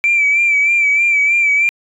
sine tone with vibrato, 2329 Hz, D7, 15 cents flat, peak -9 dBFS, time 0.04-1.69 s, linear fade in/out 0 ms, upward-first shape sine, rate 3.2 Hz, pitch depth 46 cents each way, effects tanh soft clip ceiling -6 dBFS

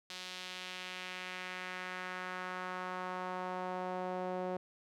sawtooth tone with band-pass filter sweep, 183.1 Hz, F#3, 18 cents flat, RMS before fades -41 dBFS, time 0.1-4.57 s, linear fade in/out 2 ms, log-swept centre 4000 to 570 Hz, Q 1.5, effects none

